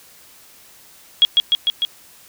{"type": "tone with echo", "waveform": "sine", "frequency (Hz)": 3304, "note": "G#7", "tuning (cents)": -10, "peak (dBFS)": -7, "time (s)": [1.22, 1.25], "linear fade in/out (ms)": 0, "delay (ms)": 150, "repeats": 4, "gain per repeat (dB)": -2, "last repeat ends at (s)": 1.85, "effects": ["white hiss -47 dBFS RMS until 2.28 s"]}